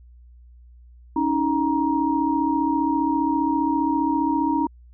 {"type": "tone cluster", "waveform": "sine", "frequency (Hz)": [280.6, 315.6, 941], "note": ["C#4", "D#4", "A#5"], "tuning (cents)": [21, 25, 16], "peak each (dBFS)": -23, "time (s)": [1.16, 4.67], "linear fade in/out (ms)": 5, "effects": ["added 60 Hz sine -45 dBFS peak until 4.93 s"]}